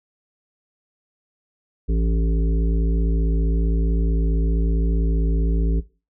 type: harmonic tone with a mistuned harmonic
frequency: 55.4 Hz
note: A1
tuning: 13 cents sharp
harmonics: 1 / 3 / 5 / 7 / 8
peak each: -17 / -27 / -31 / -34 / -35 dBFS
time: 1.88-5.81 s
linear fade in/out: 20 ms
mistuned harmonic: 1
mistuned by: -33 cents
effects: noise-tail reverb RT60 0.3 s tail -17 dB re dry